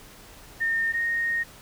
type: tone pair in turn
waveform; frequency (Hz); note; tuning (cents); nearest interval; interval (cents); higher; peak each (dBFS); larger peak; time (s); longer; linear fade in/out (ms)
sine; 1823 / 1857; A#6 / A#6; -39 / -7; unison; 32; second; -22 / -23; first; 0.6-0.93 / 0.93-1.44; second; 20
effects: pink hiss -48 dBFS RMS until 1.61 s